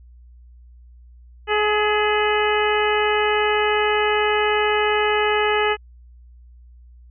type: harmonic tone with a mistuned harmonic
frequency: 422.6 Hz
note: G#4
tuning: 30 cents sharp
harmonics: 1 / 2 / 3 / 4 / 5 / 6 / 7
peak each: -20 / -23 / -25 / -26 / -27 / -28 / -28 dBFS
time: 1.47-5.77 s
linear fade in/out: 50 ms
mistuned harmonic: 5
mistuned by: -47 cents
effects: added 60 Hz sine -43 dBFS peak until 7.1 s